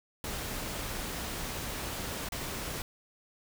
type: noise with dropouts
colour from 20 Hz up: pink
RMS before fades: -37 dBFS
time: 0.24-2.82 s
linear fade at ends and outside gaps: 1 ms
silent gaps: 2.288-2.321 s
effects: none